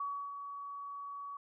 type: tone with ADSR envelope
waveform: sine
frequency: 1131 Hz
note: C#6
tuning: 34 cents sharp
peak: -34 dBFS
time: 0-1.37 s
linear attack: 5 ms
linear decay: 310 ms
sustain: -7 dB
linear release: 3 ms
effects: none